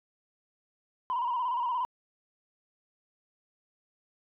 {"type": "tone with vibrato", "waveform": "sine", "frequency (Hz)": 980, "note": "B5", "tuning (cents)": -14, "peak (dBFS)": -26, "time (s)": [1.1, 1.85], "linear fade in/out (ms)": 0, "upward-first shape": "square", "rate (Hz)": 17, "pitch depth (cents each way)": 61, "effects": ["tanh soft clip ceiling -24 dBFS"]}